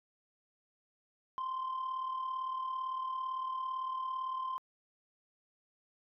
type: tone with amplitude modulation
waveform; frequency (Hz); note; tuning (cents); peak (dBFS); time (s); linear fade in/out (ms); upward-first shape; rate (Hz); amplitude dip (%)
sine; 1042; C6; -7; -30; 1.38-4.58; 0; sine; 37.8; 60
effects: tanh soft clip ceiling -32 dBFS

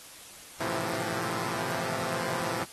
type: chord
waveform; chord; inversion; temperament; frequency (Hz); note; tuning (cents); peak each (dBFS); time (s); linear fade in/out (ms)
5% pulse; F major seventh; first; equal; 110 / 130.81 / 164.81 / 174.61; A2 / C3 / E3 / F3; 0 / 0 / 0 / 0; -26; 0.6-2.64; 5
effects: white hiss -48 dBFS RMS until 2.72 s + AAC 32 kbps

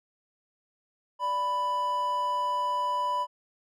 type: tone pair together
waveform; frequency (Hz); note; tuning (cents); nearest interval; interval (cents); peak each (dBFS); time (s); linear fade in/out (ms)
triangle; 586 / 991.5; D5 / B5; -4 / +7; major sixth; 911; -35 / -24; 1.19-3.27; 50
effects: none

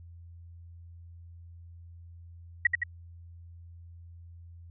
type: tone with echo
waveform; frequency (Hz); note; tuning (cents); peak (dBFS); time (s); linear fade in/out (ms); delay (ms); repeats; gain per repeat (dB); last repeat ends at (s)
sine; 1919; A#6; +50; -17; 2.65-2.67; 5; 83; 2; -4; 2.836
effects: added 85 Hz sine -46 dBFS peak until 4.7 s

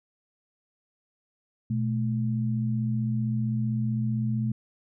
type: tone pair together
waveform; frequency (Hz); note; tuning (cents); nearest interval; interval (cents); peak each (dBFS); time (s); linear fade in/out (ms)
sine; 121.22 / 216.8; B2 / A3; -32 / -25; minor seventh; 1007; -26 / -28; 1.7-4.52; 5
effects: none

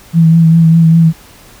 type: tone with vibrato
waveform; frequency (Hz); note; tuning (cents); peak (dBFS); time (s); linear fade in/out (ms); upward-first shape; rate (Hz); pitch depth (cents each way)
sine; 164.1; E3; -8; -3; 0.13-1.13; 50; triangle; 5; 34
effects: pink hiss -39 dBFS RMS until 1.6 s

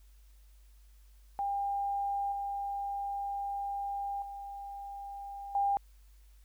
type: tone with level steps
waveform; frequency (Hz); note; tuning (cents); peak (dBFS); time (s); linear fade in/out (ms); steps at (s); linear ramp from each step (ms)
sine; 800; G5; +35; -30 / -33 / -40 / -26; 1.39-5.77; 0; 2.32 / 4.22 / 5.55; 2
effects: added 50 Hz sine -55 dBFS peak until 6.44 s + white hiss -70 dBFS RMS until 6.44 s

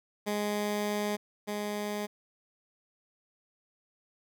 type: tone pair in turn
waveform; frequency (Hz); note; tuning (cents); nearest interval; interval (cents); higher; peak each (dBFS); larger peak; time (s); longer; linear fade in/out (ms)
15% pulse; 207.7 / 207.7; G#3 / G#3; 0 / 0; unison; 0; neither; -23 / -26; first; 0.26-1.17 / 1.47-2.07; first; 20
effects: none

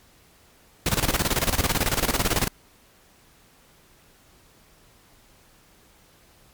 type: noise with tremolo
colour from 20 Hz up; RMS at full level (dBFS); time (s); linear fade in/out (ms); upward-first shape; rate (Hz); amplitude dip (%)
pink; -21; 0.86-2.48; 2; square; 18; 75
effects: pink hiss -56 dBFS RMS until 6.53 s + MP3 96 kbps

